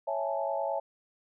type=chord; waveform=sine; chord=A major seventh; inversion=first; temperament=equal; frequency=554.4 / 659.3 / 830.6 / 880 Hz; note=C#5 / E5 / G#5 / A5; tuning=0 / 0 / 0 / 0 cents; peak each=-33 / -33 / -36 / -36 dBFS; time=0.07-0.8 s; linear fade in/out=10 ms; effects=none